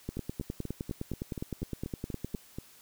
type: two click trains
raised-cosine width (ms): 3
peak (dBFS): -24 / -21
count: 11 / 23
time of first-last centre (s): 0.17-2.585 / 0.09-2.349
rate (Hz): 4.14 / 9.74
effects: white hiss -57 dBFS RMS until 2.81 s